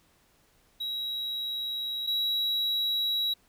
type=tone pair in turn; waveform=triangle; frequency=3860 / 3880 Hz; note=B7 / B7; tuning=-40 / -31 cents; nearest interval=unison; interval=9 cents; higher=second; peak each=-29 / -24 dBFS; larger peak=second; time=0.8-2.07 / 2.07-3.34 s; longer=neither; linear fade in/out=10 ms; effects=pink hiss -65 dBFS RMS until 3.48 s